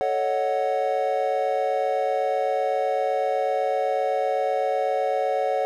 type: chord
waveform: triangle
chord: D# half-diminished seventh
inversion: second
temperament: equal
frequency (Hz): 440 / 554.4 / 622.3 / 740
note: A4 / C#5 / D#5 / F#5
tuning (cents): 0 / 0 / 0 / 0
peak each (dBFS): -27 / -23 / -29 / -23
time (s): 0.01-5.65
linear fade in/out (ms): 0
effects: none